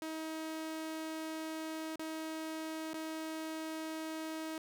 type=tone with dropouts; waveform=sawtooth; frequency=317.6 Hz; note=D#4; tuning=36 cents sharp; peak=-35 dBFS; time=0.02-4.58 s; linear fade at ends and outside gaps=1 ms; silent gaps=1.958-1.994 / 2.934-2.942 s; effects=none